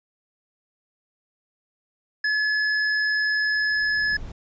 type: tone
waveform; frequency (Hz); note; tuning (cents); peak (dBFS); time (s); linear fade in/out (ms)
square; 1709; G#6; +49; -21; 2.24-4.17; 5
type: noise with exponential growth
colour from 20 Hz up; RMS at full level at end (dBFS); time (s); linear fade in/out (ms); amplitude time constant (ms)
brown; -34; 2.98-4.32; 5; 290
effects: resampled to 16000 Hz